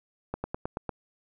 slowing click train, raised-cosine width 1 ms, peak -17 dBFS, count 6, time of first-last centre 0.34-0.893 s, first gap 100 ms, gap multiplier 1.05, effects none

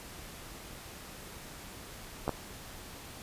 clicks, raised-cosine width 1 ms, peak -16 dBFS, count 2, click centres 2.279 / 2.293 s, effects pink hiss -47 dBFS RMS until 3.22 s + resampled to 32000 Hz

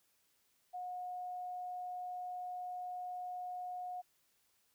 sine tone, 724 Hz, F#5, 38 cents flat, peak -40 dBFS, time 0.73-4.02 s, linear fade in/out 20 ms, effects white hiss -75 dBFS RMS until 4.74 s

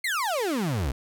35% pulse exponential sweep, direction down, 2195 to 58.27 Hz, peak -23 dBFS, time 0.04-0.92 s, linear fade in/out 5 ms, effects none

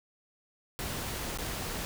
pink noise with dropouts, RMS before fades -36 dBFS, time 0.79-1.85 s, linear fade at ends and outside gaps 0 ms, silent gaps 1.374-1.386 s, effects none

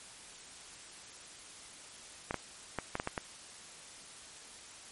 clicks, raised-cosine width 0.5 ms, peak -18 dBFS, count 7, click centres 2.309 / 2.343 / 2.787 / 2.954 / 2.999 / 3.074 / 3.178 s, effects white hiss -51 dBFS RMS until 4.91 s + MP3 48 kbps

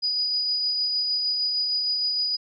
sine tone with tremolo, 4933 Hz, D#8, 16 cents flat, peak -21 dBFS, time 0.02-2.37 s, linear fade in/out 20 ms, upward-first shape sine, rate 6.5 Hz, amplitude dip 25%, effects none

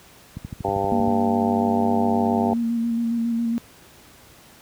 click train, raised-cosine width 5 ms, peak -18 dBFS, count 10, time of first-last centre 0.37-1.079 s, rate 12.7 Hz
harmonic tone, 98.9 Hz, G2, 16 cents sharp, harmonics 1 / 2 / 3 / 4 / 5 / 6 / 7 / 8 / 9, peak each -33 / -34 / -34 / -27 / -30 / -34 / -26 / -27 / -29 dBFS, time 0.64-2.54 s, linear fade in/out 10 ms
sine tone with vibrato, 232.2 Hz, A#3, 7 cents flat, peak -20 dBFS, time 0.92-3.58 s, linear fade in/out 0 ms, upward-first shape square, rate 7.3 Hz, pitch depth 19 cents each way
effects pink hiss -49 dBFS RMS until 4.61 s + high-pass 60 Hz 12 dB/octave

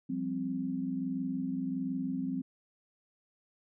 sine chord, F suspended second, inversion none, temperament equal, 174.61 / 196 / 261.6 Hz, F3 / G3 / C4, 0 / 0 / 0 cents, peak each -39 / -38 / -33 dBFS, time 0.09-2.42 s, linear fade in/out 10 ms, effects none

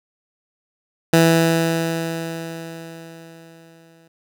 15% pulse tone with exponential decay, 164.81 Hz, E3, in tune, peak -4 dBFS, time 1.13-4.08 s, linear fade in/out 5 ms, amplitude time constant 640 ms, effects none

